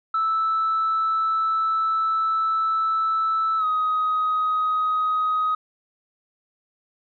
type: tone with pitch glide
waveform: sine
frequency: 1315 to 1257.1 Hz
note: E6 to D#6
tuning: -5 to +17 cents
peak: -18 dBFS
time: 0.14-5.55 s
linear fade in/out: 5 ms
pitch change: -78 cents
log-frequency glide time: 3.58-3.65 s
effects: tanh soft clip ceiling -16 dBFS